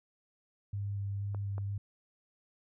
sine tone with vibrato, 100.2 Hz, G2, 38 cents sharp, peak -33 dBFS, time 0.73-1.78 s, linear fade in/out 5 ms, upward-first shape square, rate 2.1 Hz, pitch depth 10 cents each way
clicks, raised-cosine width 1 ms, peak -31 dBFS, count 2, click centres 1.347 / 1.581 s
effects none

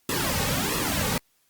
pink noise with flanger, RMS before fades -26 dBFS, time 0.09-1.18 s, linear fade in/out 2 ms, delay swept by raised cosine 1.3 to 3 ms, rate 1.5 Hz, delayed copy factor -0.95, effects white hiss -67 dBFS RMS until 1.49 s + Opus 48 kbps

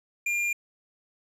triangle tone with hard clipping, 2400 Hz, D7, 37 cents sharp, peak -26 dBFS, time 0.26-0.53 s, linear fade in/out 5 ms, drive 18 dB, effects low-pass 11000 Hz 12 dB/octave

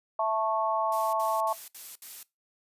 harmonic tone, 220 Hz, A3, in tune, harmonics 3 / 4 / 5, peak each -28 / -29 / -30 dBFS, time 0.19-1.53 s, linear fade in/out 5 ms
blue noise bursts, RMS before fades -42 dBFS, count 5, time 0.92-2.23 s, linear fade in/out 2 ms, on 210 ms, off 65 ms
effects noise-tail reverb RT60 0.2 s tail -20 dB re dry + resampled to 32000 Hz

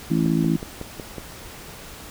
harmonic tone, 55 Hz, A1, in tune, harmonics 3 / 4 / 5 / 6, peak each -21 / -24 / -24 / -25 dBFS, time 0.1-0.57 s, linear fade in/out 10 ms
click train, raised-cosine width 2 ms, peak -18 dBFS, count 6, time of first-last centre 0.26-1.183 s, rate 5.42 Hz
effects pink hiss -40 dBFS RMS until 2.1 s

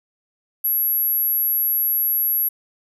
sine tone, 11620 Hz, F#9, 32 cents flat, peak -17 dBFS, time 0.64-2.49 s, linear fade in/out 10 ms, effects none

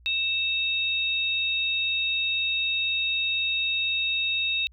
sine tone pair together, 2642 / 3736 Hz, E7 / A#7, +3 / +3 cents, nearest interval tritone, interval 600 cents, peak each -26 dBFS, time 0.06-4.67 s, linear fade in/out 0 ms, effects added 60 Hz sine -51 dBFS peak until 4.72 s

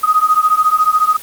sine beating tone pair, 1244.5 / 1258.5 Hz, D#6 / D#6, 0 / +19 cents, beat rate 14 Hz, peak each -12 dBFS, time 0.03-1.17 s, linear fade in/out 10 ms, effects white hiss -33 dBFS RMS until 1.22 s + Opus 32 kbps

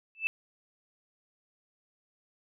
sine tone with exponential growth, 2637 Hz, E7, in tune, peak -21 dBFS, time 0.15-0.27 s, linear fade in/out 0 ms, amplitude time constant 26 ms, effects none

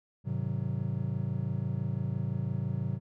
triangle chord, Ab dominant seventh, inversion none, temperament just, 103.83 / 129.78 / 155.74 / 186.89 Hz, Ab2 / C3 / Eb3 / Gb3, 0 / -14 / +2 / +18 cents, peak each -33 / -31 / -36 / -35 dBFS, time 0.24-3 s, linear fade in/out 50 ms, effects none

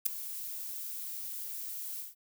violet noise with ADSR envelope, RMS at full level -24 dBFS, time 0.05-2.15 s, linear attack 14 ms, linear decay 4 ms, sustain -16 dB, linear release 160 ms, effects none

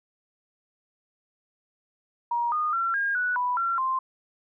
sine tone with pitch steps, 948 / 1227 / 1359 / 1620 / 1476 / 988 / 1365 / 1047 Hz, A#5 / D#6 / F6 / G#6 / F#6 / B5 / F6 / C6, +29 / -25 / -48 / -43 / -5 / 0 / -40 / +1 cents, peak -23 dBFS, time 2.31-3.99 s, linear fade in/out 5 ms, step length 210 ms, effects none

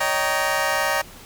20% pulse chord, Eb dominant seventh, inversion third, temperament just, 560 / 622.3 / 777.8 / 933.4 Hz, Db5 / Eb5 / G5 / Bb5, +18 / 0 / -14 / +2 cents, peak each -21 dBFS, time 0-1.02 s, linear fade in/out 10 ms, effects pink hiss -43 dBFS RMS until 1.25 s

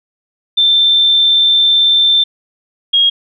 sine tone pair in turn, 3561 / 3271 Hz, A7 / G#7, +20 / -27 cents, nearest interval minor second, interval 147 cents, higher first, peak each -7 dBFS, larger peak neither, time 0.57-2.24 / 2.93-3.1 s, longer first, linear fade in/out 10 ms, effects none

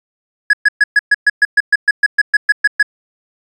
triangle tone bursts, 1680 Hz, G#6, 19 cents sharp, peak -4 dBFS, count 16, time 0.5-2.828 s, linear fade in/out 5 ms, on 33 ms, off 120 ms, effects resampled to 24000 Hz

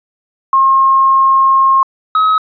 sine / triangle tone pair in turn, 1073 / 1276 Hz, C6 / D#6, +43 / +43 cents, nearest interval minor third, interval 300 cents, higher second, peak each -6 dBFS, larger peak neither, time 0.53-1.83 / 2.15-2.38 s, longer first, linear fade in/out 2 ms, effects resampled to 11025 Hz

